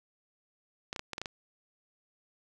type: clicks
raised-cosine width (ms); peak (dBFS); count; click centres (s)
0.2; -19; 7; 0.929 / 0.962 / 0.994 / 1.133 / 1.181 / 1.216 / 1.258
effects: none